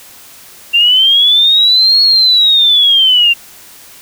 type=linear two-way sweep; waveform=sine; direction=up then down; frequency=2750 to 4345 to 2750 Hz; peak=-5 dBFS; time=0.73-3.34 s; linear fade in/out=20 ms; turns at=2.02 s; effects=white hiss -37 dBFS RMS until 4.01 s